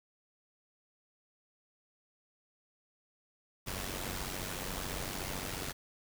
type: noise with amplitude modulation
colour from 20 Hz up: pink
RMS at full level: -36 dBFS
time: 3.66-5.73 s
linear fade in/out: 20 ms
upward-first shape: sine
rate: 93.9 Hz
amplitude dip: 65%
effects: none